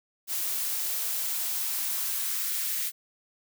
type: noise with high-pass filter sweep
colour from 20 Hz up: blue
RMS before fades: -30 dBFS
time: 0.27-2.92 s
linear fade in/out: 50 ms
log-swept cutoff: 280 to 1800 Hz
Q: 1.2
effects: none